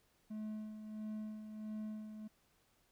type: tone with tremolo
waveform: triangle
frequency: 214.9 Hz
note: A3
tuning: 41 cents flat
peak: -38 dBFS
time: 0.3-2.28 s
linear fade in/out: 10 ms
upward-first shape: sine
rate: 1.5 Hz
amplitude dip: 55%
effects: pink hiss -74 dBFS RMS until 2.91 s